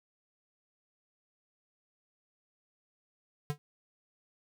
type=tone with exponential decay; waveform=square; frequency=146.83 Hz; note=D3; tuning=in tune; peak=-27 dBFS; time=3.5-3.58 s; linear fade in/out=0 ms; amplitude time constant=17 ms; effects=none